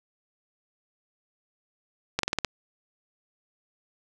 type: slowing click train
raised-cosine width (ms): 0.2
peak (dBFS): -7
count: 6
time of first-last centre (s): 2.19-2.447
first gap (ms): 43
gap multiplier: 1.09
effects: none